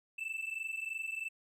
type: tone pair together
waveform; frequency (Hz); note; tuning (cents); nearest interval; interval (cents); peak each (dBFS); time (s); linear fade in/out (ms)
triangle; 2637 / 2660; E7 / E7; 0 / +15; unison; 15; -37 / -38; 0.18-1.29; 10
effects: tanh soft clip ceiling -29 dBFS